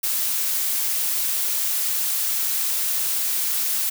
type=noise; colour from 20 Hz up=blue; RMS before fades=-23 dBFS; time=0.03-3.9 s; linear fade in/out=10 ms; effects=none